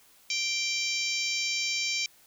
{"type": "harmonic tone", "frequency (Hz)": 784, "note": "G5", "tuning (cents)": 0, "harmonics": [3, 4, 5, 6, 7, 8, 9], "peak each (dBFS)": [-31, -37, -37, -36, -34, -37, -40], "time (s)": [0.3, 2.06], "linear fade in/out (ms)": 2, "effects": ["white hiss -59 dBFS RMS until 2.26 s"]}